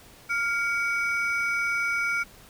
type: ring-modulated tone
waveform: triangle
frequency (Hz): 1831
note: A#6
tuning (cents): -32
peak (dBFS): -19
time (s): 0.29-2.24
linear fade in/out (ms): 20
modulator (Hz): 431
effects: pink hiss -51 dBFS RMS until 2.49 s